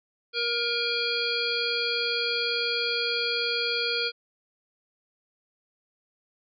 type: harmonic tone with a mistuned harmonic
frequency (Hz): 471.6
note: A#4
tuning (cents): +20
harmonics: 1 / 3 / 5 / 7 / 9 / 10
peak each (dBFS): -32 / -32 / -32 / -32 / -32 / -32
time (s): 0.33-4.12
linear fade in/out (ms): 50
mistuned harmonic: 5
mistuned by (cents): +33
effects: none